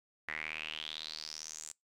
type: tone with band-pass filter sweep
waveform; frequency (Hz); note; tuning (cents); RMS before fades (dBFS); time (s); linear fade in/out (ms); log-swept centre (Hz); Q
sawtooth; 77.78; D#2; 0; -43; 0.28-1.72; 5; 1900 to 7700; 6.7
effects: noise-tail reverb RT60 0.2 s tail -26 dB re dry